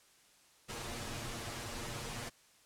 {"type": "noise with comb filter", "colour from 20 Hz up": "pink", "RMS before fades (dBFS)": -42, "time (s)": [0.68, 2.3], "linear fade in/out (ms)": 20, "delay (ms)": 8.5, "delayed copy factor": 0.9, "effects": ["white hiss -65 dBFS RMS until 2.65 s", "low-pass 10000 Hz 12 dB/octave"]}